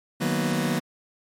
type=chord; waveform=sawtooth; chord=B major seventh; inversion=first; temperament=just; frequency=154.34 / 185.21 / 231.5 / 246.9 Hz; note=D#3 / F#3 / A#3 / B3; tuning=-14 / +2 / -12 / 0 cents; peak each=-24 dBFS; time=0.2-0.8 s; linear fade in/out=20 ms; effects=MP3 64 kbps